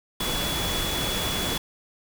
sine tone in noise, 3401 Hz, G#7, 40 cents sharp, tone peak -30 dBFS, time 0.2-1.58 s, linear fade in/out 5 ms, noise pink, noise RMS -28 dBFS, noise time 0.2-1.58 s, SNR -5 dB, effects none

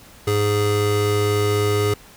square tone pair together, 103.83 / 415.3 Hz, G#2 / G#4, 0 / 0 cents, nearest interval 2 octaves, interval 2400 cents, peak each -21 / -20 dBFS, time 0.27-1.94 s, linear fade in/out 5 ms, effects pink hiss -46 dBFS RMS until 2.16 s

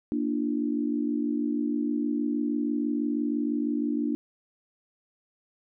sine tone cluster, 235.5 / 295.2 / 341.4 Hz, A#3 / D4 / F4, +18 / +9 / -39 cents, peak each -29 / -27 / -35 dBFS, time 0.12-4.15 s, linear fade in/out 0 ms, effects none

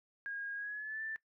sine tone with pitch glide, 1631 to 1768.4 Hz, G#6 to A6, -32 to +8 cents, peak -38 dBFS, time 0.26-1.16 s, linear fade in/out 0 ms, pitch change +140 cents, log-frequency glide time 0.55-1.02 s, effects noise-tail reverb RT60 0.1 s tail -19 dB re dry

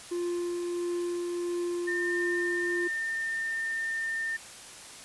triangle tone with tremolo, 349.2 Hz, F4, in tune, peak -26 dBFS, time 0.11-2.88 s, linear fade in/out 10 ms, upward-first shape triangle, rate 1.5 Hz, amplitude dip 25%
sine tone, 1808 Hz, A6, 47 cents sharp, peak -29 dBFS, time 1.87-4.37 s, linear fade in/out 10 ms
effects white hiss -46 dBFS RMS until 5.04 s + resampled to 24000 Hz

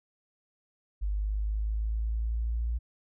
sine linear sweep, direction up, 50.2 to 58.27 Hz, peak -27 dBFS, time 1.01-2.79 s, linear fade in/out 20 ms, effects none

